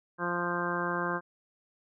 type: harmonic tone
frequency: 174.61 Hz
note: F3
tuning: in tune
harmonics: 1 / 2 / 3 / 4 / 5 / 6 / 7 / 8 / 9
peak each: -37 / -36 / -38 / -41 / -41 / -35 / -38 / -41 / -35 dBFS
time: 0.18-1.21 s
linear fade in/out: 50 ms
effects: none